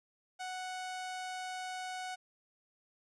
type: tone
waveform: sawtooth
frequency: 740 Hz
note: F#5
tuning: in tune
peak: -35 dBFS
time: 0.39-2.16 s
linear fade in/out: 20 ms
effects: resampled to 22050 Hz